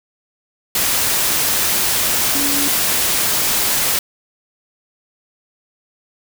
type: tone in noise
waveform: sine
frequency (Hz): 283.1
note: C#4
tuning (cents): +37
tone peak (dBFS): -23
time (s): 2.35-2.68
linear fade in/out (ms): 2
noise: white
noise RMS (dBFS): -17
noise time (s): 0.75-3.99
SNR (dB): -9
effects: none